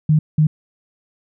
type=tone bursts at uneven times; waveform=sine; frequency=153.8 Hz; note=D#3; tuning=20 cents flat; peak=-10 dBFS; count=2; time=0.09-0.19 / 0.38-0.47 s; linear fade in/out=5 ms; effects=none